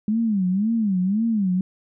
sine tone with vibrato, 204.5 Hz, G#3, 26 cents flat, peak -18 dBFS, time 0.08-1.61 s, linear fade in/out 2 ms, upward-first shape sine, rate 1.9 Hz, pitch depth 210 cents each way, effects none

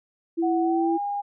sine tone, 332.9 Hz, E4, 17 cents sharp, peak -21 dBFS, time 0.37-0.98 s, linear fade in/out 20 ms
sine tone with pitch glide, 740 to 811.7 Hz, F#5 to G#5, 0 to -40 cents, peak -25 dBFS, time 0.42-1.22 s, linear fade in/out 20 ms, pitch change +160 cents, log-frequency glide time 0.62-0.97 s
effects none

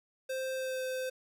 square tone with pitch glide, 523.3 to 516.1 Hz, C5 to C5, 0 to -24 cents, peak -34 dBFS, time 0.29-1.1 s, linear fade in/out 10 ms, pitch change -24 cents, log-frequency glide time 0.55-0.84 s, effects 11-bit

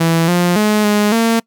sawtooth tone with pitch steps, 165.2 / 176.1 / 211.8 / 208.2 / 228.2 Hz, E3 / F3 / G#3 / G#3 / A#3, +4 / +15 / +34 / +5 / -37 cents, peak -7 dBFS, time 0-1.4 s, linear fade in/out 10 ms, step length 280 ms, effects noise-tail reverb RT60 0.1 s tail -25 dB re dry

